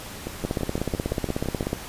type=two click trains; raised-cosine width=2 ms; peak=-11 / -16 dBFS; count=22 / 9; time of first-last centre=0.45-1.73 / 0.27-1.628 s; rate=16.4 / 5.89 Hz; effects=pink hiss -38 dBFS RMS until 1.88 s + resampled to 32000 Hz